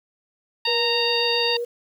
harmonic tone, 926 Hz, A#5, 12 cents flat, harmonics 1 / 2 / 3 / 4 / 5, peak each -29 / -31 / -25 / -26 / -25 dBFS, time 0.65-1.57 s, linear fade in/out 5 ms
sine tone with vibrato, 476.6 Hz, A#4, 38 cents sharp, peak -24 dBFS, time 0.67-1.65 s, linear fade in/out 10 ms, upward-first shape sine, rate 7.4 Hz, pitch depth 16 cents each way
effects 8-bit

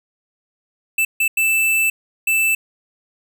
square tone bursts at uneven times, 2646 Hz, E7, 6 cents sharp, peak -15 dBFS, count 4, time 0.98-1.05 / 1.2-1.28 / 1.37-1.9 / 2.27-2.55 s, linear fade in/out 5 ms, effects none

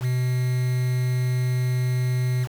triangle tone with quantisation, 125.9 Hz, B2, 34 cents sharp, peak -18 dBFS, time 0-2.48 s, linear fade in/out 50 ms, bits 6, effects none

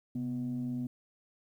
sine tone pair together, 131.01 / 246.6 Hz, C3 / B3, +3 / -2 cents, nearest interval major seventh, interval 1095 cents, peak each -37 / -32 dBFS, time 0.15-0.87 s, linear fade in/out 5 ms, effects tanh soft clip ceiling -28 dBFS + 11-bit

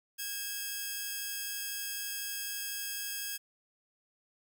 5% pulse tone pair together, 1634 / 2604 Hz, G#6 / E7, -29 / -22 cents, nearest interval minor sixth, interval 807 cents, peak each -26 / -32 dBFS, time 0.18-3.38 s, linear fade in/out 20 ms, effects none

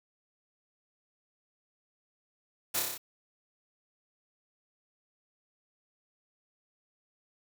white noise with echo, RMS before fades -31 dBFS, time 2.74-2.8 s, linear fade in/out 10 ms, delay 30 ms, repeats 6, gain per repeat -2 dB, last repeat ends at 2.98 s, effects none

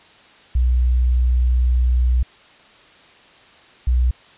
sine tone pair in turn, 61.74 / 61.74 Hz, B1 / B1, 0 / 0 cents, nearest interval unison, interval 0 cents, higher neither, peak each -13 dBFS, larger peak neither, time 0.55-2.23 / 3.87-4.11 s, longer first, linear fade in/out 5 ms, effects white hiss -48 dBFS RMS until 4.37 s + resampled to 8000 Hz

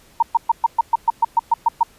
sine tone bursts, 925 Hz, A#5, 14 cents flat, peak -10 dBFS, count 12, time 0.2-1.832 s, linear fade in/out 5 ms, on 26 ms, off 120 ms, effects pink hiss -51 dBFS RMS until 1.98 s + resampled to 32000 Hz

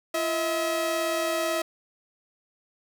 sawtooth tone pair together, 340 / 641.8 Hz, F4 / E5, -46 / -46 cents, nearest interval major seventh, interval 1100 cents, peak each -27 / -22 dBFS, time 0.14-1.62 s, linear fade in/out 5 ms, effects none

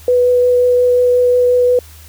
sine tone with vibrato, 493.9 Hz, B4, in tune, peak -8 dBFS, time 0.08-1.79 s, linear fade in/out 2 ms, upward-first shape triangle, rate 5.6 Hz, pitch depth 9 cents each way, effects added 78 Hz sine -37 dBFS peak until 2.08 s + white hiss -42 dBFS RMS until 2.08 s

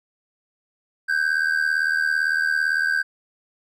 triangle ring-modulated tone, 1568 Hz, G6, in tune, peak -14 dBFS, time 1.08-3.03 s, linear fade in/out 20 ms, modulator 38.9 Hz, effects none

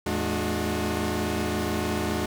sawtooth tone cluster, 81.7 / 108.9 / 212.2 / 299.9 / 363.5 Hz, E2 / A2 / G#3 / D4 / F#4, -15 / -17 / +38 / +36 / -31 cents, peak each -28 / -33 / -26 / -28 / -27 dBFS, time 0.06-2.26 s, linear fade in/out 5 ms, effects none

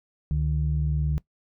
sine tone pair together, 70.7 / 150.17 Hz, C#2 / D3, +35 / +39 cents, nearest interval octave + minor second, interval 1304 cents, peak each -24 dBFS, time 0.31-1.18 s, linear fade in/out 0 ms, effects noise-tail reverb RT60 0.1 s tail -20 dB re dry + tanh soft clip ceiling -15 dBFS

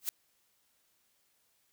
blue noise with exponential growth, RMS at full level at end -28 dBFS, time 0.01-0.09 s, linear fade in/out 0 ms, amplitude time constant 16 ms, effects white hiss -73 dBFS RMS until 1.72 s

